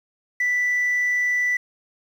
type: tone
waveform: sine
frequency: 1975.5 Hz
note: B6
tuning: in tune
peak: -17 dBFS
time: 0.4-1.57 s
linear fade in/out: 5 ms
effects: tanh soft clip ceiling -16 dBFS + 8-bit